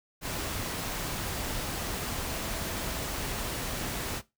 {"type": "tone in noise", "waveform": "sine", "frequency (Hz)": 659, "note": "E5", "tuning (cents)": -1, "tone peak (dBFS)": -44, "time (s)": [2.29, 3.11], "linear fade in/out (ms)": 50, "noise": "pink", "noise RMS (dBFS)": -34, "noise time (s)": [0.21, 4.22], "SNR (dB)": -13, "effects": ["noise-tail reverb RT60 0.2 s tail -17 dB re dry"]}